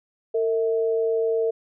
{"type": "tone pair together", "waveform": "sine", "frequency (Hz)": [454, 646], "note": ["A#4", "E5"], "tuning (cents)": [-46, -35], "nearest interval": "tritone", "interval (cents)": 611, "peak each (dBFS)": [-20, -29], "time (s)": [0.34, 1.51], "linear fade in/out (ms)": 10, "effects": []}